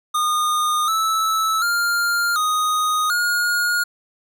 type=tone with pitch steps; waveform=square; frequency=1224 / 1309 / 1400 / 1244 / 1432 Hz; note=D#6 / E6 / F6 / D#6 / F6; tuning=-29 / -13 / +4 / -1 / +43 cents; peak=-18 dBFS; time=0.14-3.84 s; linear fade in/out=10 ms; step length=740 ms; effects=none